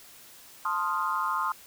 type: chord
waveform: sine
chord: F dominant seventh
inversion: first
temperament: equal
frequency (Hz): 880 / 1046.5 / 1244.5 / 1396.9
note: A5 / C6 / Eb6 / F6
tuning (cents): 0 / 0 / 0 / 0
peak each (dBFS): -35 / -29 / -30 / -35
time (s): 0.65-1.52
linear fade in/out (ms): 2
effects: white hiss -51 dBFS RMS until 1.66 s